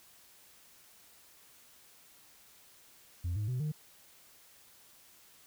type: tone with pitch steps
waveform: sine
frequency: 87.31 / 105.04 / 126.36 / 152.02 Hz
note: F2 / G#2 / B2 / D#3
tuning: 0 / +20 / +40 / -40 cents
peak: -29 dBFS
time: 3.24-3.72 s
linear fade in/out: 10 ms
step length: 120 ms
effects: tanh soft clip ceiling -30 dBFS + white hiss -60 dBFS RMS until 5.46 s